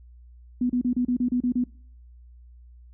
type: tone bursts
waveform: sine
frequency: 246.9 Hz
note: B3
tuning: in tune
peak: -20 dBFS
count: 9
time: 0.61-1.64 s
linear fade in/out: 5 ms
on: 86 ms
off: 32 ms
effects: noise-tail reverb RT60 0.5 s tail -22 dB re dry + added 60 Hz sine -46 dBFS peak until 2.93 s